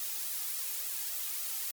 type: noise with flanger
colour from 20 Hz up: blue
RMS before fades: -36 dBFS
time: 0-1.71 s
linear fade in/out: 2 ms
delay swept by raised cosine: 1.5 to 2.44 ms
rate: 3.5 Hz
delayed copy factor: +0.75
effects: MP3 96 kbps